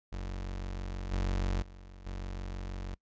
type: tone with level steps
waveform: 35% pulse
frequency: 46.25 Hz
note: F#1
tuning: in tune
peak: -34 / -27 / -46 / -35 dBFS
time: 0.12-2.95 s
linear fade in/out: 10 ms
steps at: 1.11 / 1.61 / 2.05 s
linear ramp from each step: 20 ms
effects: noise-tail reverb RT60 0.1 s tail -24 dB re dry + resampled to 16000 Hz